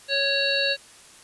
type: harmonic tone with a mistuned harmonic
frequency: 554.4 Hz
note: C#5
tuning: in tune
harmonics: 1 / 3 / 5 / 7 / 8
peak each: -27 / -27 / -27 / -27 / -27 dBFS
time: 0.08-0.77 s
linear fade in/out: 50 ms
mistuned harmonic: 5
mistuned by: -15 cents
effects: white hiss -49 dBFS RMS until 1.23 s + resampled to 24000 Hz